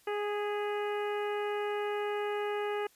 harmonic tone with a mistuned harmonic, 414.4 Hz, G#4, 4 cents flat, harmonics 1 / 2 / 3 / 4 / 5 / 6 / 7, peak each -32 / -38 / -42 / -44 / -46 / -48 / -49 dBFS, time 0.07-2.87 s, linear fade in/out 5 ms, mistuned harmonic 5, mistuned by -27 cents, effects white hiss -64 dBFS RMS until 2.95 s + resampled to 32000 Hz

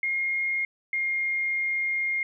sine tone pair in turn, 2138 / 2128 Hz, C7 / C7, +37 / +29 cents, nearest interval unison, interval 8 cents, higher first, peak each -24 dBFS, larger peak neither, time 0.03-0.65 / 0.93-2.23 s, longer second, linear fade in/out 2 ms, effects none

